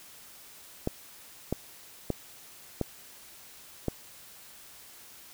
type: clicks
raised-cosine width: 2 ms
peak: -14 dBFS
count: 5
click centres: 0.874 / 1.526 / 2.103 / 2.813 / 3.883 s
effects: white hiss -51 dBFS RMS until 5.33 s